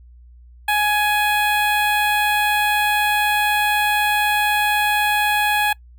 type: tone with notch filter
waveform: 15% pulse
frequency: 836 Hz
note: G#5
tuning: 11 cents sharp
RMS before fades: -18 dBFS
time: 0.68-5.73 s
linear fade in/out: 5 ms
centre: 6100 Hz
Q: 0.71
effects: noise-tail reverb RT60 0.1 s tail -24 dB re dry + added 60 Hz sine -42 dBFS peak until 5.98 s